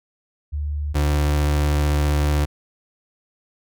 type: tone pair in turn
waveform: sine / 35% pulse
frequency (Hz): 73.7 / 73.7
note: D2 / D2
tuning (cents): +7 / +7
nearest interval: unison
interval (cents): 0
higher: neither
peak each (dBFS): -22 / -15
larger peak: second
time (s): 0.52-0.94 / 0.94-2.46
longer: second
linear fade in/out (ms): 20
effects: none